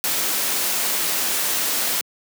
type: noise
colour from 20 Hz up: white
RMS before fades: -22 dBFS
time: 0.04-2.01 s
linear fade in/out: 0 ms
effects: high-pass 200 Hz 12 dB/octave